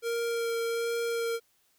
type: tone with vibrato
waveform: square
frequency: 464.2 Hz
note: A#4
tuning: 7 cents flat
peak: -29 dBFS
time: 0.02-1.4 s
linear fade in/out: 50 ms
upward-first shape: sine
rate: 1.3 Hz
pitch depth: 10 cents each way
effects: white hiss -69 dBFS RMS until 1.78 s